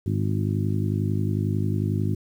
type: harmonic tone with a mistuned harmonic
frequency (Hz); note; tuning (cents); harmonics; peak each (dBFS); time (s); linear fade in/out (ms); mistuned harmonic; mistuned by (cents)
51.1; G#1; -27; 2 / 3 / 4 / 5 / 6 / 7; -24 / -28 / -30 / -32 / -34 / -35; 0.06-2.15; 5; 7; +22
effects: 9-bit